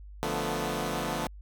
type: chord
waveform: 10% pulse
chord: B half-diminished seventh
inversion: first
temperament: equal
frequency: 146.83 / 174.61 / 220 / 246.9 Hz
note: D3 / F3 / A3 / B3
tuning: 0 / 0 / 0 / 0 cents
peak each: -27 dBFS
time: 0.23-1.27 s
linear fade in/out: 0 ms
effects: added 50 Hz sine -43 dBFS peak until 1.41 s